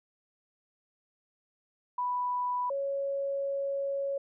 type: tone pair in turn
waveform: sine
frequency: 987.8 / 554.4 Hz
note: B5 / C#5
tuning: 0 / 0 cents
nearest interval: minor seventh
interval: 1000 cents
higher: first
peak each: -28 / -29 dBFS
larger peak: first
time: 1.98-2.7 / 2.7-4.18 s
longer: second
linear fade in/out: 5 ms
effects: none

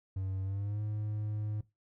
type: tone with pitch glide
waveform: triangle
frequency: 95.5 to 105.96 Hz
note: G2 to G#2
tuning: -45 to +35 cents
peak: -31 dBFS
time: 0.16-1.61 s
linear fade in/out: 5 ms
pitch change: +180 cents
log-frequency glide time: 0.43-0.81 s
effects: noise-tail reverb RT60 0.2 s tail -18 dB re dry

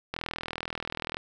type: click train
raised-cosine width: 0.3 ms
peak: -16 dBFS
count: 43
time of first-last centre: 0.14-1.169 s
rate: 40.8 Hz
effects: none

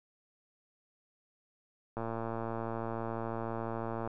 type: click train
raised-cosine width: 1 ms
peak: -23 dBFS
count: 241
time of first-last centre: 1.97-4.075 s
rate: 114 Hz
effects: none

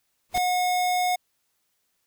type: noise with exponential growth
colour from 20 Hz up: pink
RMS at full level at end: -28 dBFS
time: 0.29-0.38 s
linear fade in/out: 2 ms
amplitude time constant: 18 ms
type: tone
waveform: square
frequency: 725 Hz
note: F#5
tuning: 35 cents flat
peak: -22 dBFS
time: 0.34-1.16 s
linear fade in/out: 10 ms
effects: white hiss -73 dBFS RMS until 2.06 s

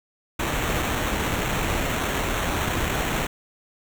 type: noise with sample-and-hold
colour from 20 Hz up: pink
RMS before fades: -25 dBFS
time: 0.39-3.27 s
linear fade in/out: 5 ms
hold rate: 4900 Hz
effects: none

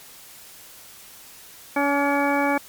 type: harmonic tone with a mistuned harmonic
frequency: 283.2 Hz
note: C#4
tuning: 37 cents sharp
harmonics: 1 / 2 / 3 / 4 / 5 / 6 / 8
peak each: -23 / -25 / -24 / -30 / -30 / -30 / -28 dBFS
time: 1.76-2.58 s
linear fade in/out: 5 ms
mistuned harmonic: 4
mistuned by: +21 cents
effects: white hiss -45 dBFS RMS until 2.68 s + MP3 96 kbps

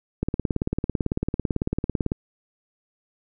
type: click train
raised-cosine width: 3 ms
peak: -10 dBFS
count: 35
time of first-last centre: 0.23-2.119 s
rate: 18 Hz
effects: none

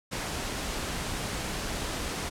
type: noise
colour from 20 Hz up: pink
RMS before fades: -33 dBFS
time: 0.11-2.3 s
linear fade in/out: 20 ms
effects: low-pass 10000 Hz 12 dB/octave

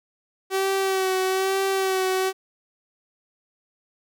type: tone with vibrato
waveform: sawtooth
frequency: 381.5 Hz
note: G4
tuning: 47 cents flat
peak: -17 dBFS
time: 0.5-2.33 s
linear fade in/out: 50 ms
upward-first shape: sine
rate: 1.1 Hz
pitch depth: 29 cents each way
effects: none

